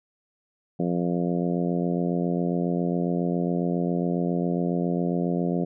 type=harmonic tone; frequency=87.31 Hz; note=F2; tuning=in tune; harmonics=2 / 3 / 4 / 5 / 6 / 7 / 8; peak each=-25 / -29 / -31 / -33 / -35 / -36 / -37 dBFS; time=0.79-5.65 s; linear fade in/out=10 ms; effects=none